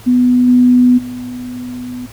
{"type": "tone with level steps", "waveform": "sine", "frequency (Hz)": 248.3, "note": "B3", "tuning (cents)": 9, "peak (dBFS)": [-7, -5, -22], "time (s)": [0.06, 2.07], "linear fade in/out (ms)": 20, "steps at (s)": [0.47, 0.97], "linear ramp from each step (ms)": 20, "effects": ["added 110 Hz sine -37 dBFS peak until 2.12 s", "pink hiss -39 dBFS RMS until 2.12 s"]}